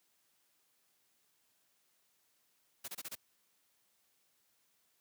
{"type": "noise bursts", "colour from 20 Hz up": "white", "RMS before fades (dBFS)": -43, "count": 5, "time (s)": [2.84, 3.154], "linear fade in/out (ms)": 10, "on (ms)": 42, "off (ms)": 26, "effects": ["white hiss -75 dBFS RMS until 5 s", "high-pass 100 Hz 12 dB/octave"]}